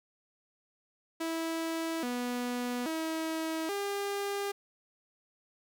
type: tone with pitch steps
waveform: sawtooth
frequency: 327 / 245.2 / 321.3 / 401.6 Hz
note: E4 / B3 / E4 / G4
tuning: -14 / -12 / -44 / +42 cents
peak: -28 dBFS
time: 1.2-4.52 s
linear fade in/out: 10 ms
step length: 830 ms
effects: none